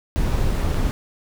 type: noise with dropouts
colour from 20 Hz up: brown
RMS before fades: -20 dBFS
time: 0.16-0.91 s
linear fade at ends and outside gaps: 0 ms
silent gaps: 0.745-0.749 s
effects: none